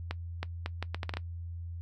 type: accelerating click train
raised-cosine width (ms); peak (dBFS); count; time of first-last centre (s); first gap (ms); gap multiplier
0.3; -18; 9; 0.11-1.17; 320; 0.72
effects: noise-tail reverb RT60 0.1 s tail -19 dB re dry + added 85 Hz sine -37 dBFS peak until 1.81 s